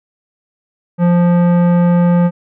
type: tone with tanh clipping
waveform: sine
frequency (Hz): 174.61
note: F3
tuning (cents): 0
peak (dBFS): -10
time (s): 0.98-2.31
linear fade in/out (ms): 50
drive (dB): 15
effects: none